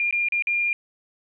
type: tone with dropouts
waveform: sine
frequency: 2405 Hz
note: D7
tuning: 41 cents sharp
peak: -20 dBFS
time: 0-0.73 s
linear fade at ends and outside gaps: 1 ms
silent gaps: 0.11-0.126 / 0.286-0.322 / 0.423-0.471 s
effects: none